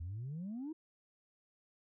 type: exponential sweep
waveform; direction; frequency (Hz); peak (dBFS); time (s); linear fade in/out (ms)
sine; up; 78.7 to 329.6; -38; 0-0.73; 10
effects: tanh soft clip ceiling -37 dBFS